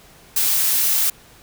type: noise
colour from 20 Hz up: blue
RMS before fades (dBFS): -18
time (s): 0.36-1.1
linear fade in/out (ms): 5
effects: pink hiss -48 dBFS RMS until 1.42 s